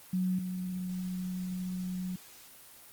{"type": "tone pair in turn", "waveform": "sine", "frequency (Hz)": [184.2, 183.14], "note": ["F#3", "F#3"], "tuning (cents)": [-7, -17], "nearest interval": "unison", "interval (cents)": 10, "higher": "first", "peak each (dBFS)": [-27, -33], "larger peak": "first", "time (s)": [[0.13, 0.39], [0.39, 2.16]], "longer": "second", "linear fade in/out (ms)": 5, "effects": ["white hiss -53 dBFS RMS until 2.92 s", "Opus 24 kbps"]}